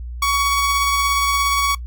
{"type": "tone with tremolo", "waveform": "sawtooth", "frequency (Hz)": 1123, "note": "C#6", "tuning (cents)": 22, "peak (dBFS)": -11, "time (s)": [0.22, 1.75], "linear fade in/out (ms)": 5, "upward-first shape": "triangle", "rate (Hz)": 17, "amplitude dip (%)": 25, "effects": ["noise-tail reverb RT60 0.1 s tail -20 dB re dry", "added 60 Hz sine -27 dBFS peak until 1.86 s"]}